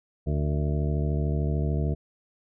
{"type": "harmonic tone with a mistuned harmonic", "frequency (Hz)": 73.42, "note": "D2", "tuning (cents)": 0, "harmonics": [1, 2, 3, 4, 5, 6, 8, 9], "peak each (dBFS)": [-26, -27, -35, -38, -37, -38, -44, -40], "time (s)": [0.26, 1.95], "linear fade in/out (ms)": 20, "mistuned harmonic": 6, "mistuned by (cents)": 59, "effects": []}